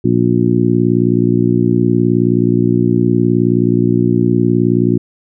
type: harmonic tone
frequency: 59.2 Hz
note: A#1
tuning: 27 cents sharp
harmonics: 2 / 3 / 4 / 5 / 6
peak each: -16 / -16 / -16 / -16 / -16 dBFS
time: 0.04-4.98 s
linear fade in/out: 10 ms
effects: none